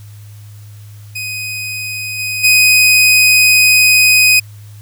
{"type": "tone with level steps", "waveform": "sawtooth", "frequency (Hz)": 2503, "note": "D#7", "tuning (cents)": 10, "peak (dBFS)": [-17, -14, -3], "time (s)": [1.15, 4.4], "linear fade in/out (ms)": 10, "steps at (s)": [2.18, 2.43], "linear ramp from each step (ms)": 20, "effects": ["added 104 Hz sine -32 dBFS peak until 4.81 s", "white hiss -47 dBFS RMS until 4.81 s"]}